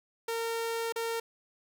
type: tone with dropouts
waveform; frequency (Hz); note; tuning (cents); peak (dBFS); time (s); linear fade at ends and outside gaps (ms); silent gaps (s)
sawtooth; 458.6; A#4; -28; -27; 0.28-1.2; 5; 0.924-0.959
effects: none